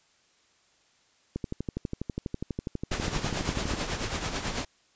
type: click train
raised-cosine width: 3 ms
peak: -18 dBFS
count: 30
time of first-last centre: 1.36-3.737 s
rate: 12.2 Hz
type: noise with tremolo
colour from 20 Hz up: pink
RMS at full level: -29 dBFS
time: 2.91-4.65 s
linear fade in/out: 5 ms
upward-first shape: triangle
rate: 9.1 Hz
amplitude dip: 65%
effects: white hiss -65 dBFS RMS until 4.95 s + resampled to 16000 Hz